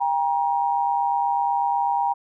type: tone pair together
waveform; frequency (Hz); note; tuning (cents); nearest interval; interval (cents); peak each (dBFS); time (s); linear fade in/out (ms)
sine; 797.9 / 946; G5 / A#5; +30 / +25; minor third; 295; -22; 0-2.14; 20
effects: none